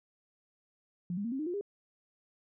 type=tone with pitch steps; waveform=sine; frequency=176.5 / 202.7 / 232.9 / 267.5 / 307.3 / 353 / 405.5 Hz; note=F3 / G#3 / A#3 / C4 / D#4 / F4 / G#4; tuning=+19 / -42 / -1 / +38 / -21 / +19 / -41 cents; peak=-32 dBFS; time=1.1-1.611 s; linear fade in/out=2 ms; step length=73 ms; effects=none